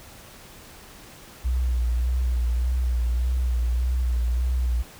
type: tone with vibrato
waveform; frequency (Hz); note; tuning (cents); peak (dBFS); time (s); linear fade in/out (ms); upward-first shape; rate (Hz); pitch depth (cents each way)
sine; 61.1; B1; -18; -20; 1.44-4.83; 20; sine; 1.7; 51
effects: pink hiss -46 dBFS RMS until 4.99 s